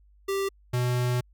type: tone pair in turn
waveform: square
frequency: 392 / 123.72 Hz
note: G4 / B2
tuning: 0 / +3 cents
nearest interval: octave + minor sixth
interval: 1997 cents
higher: first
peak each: -26 / -24 dBFS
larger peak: second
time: 0.28-0.49 / 0.73-1.21 s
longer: second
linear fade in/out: 10 ms
effects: added 50 Hz sine -55 dBFS peak until 1.33 s